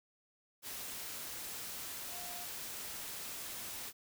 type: tone in noise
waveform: sine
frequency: 708 Hz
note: F5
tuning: 23 cents sharp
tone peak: -50 dBFS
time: 2.09-2.47 s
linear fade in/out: 50 ms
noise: white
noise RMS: -44 dBFS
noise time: 0.62-3.93 s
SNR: -9 dB
effects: none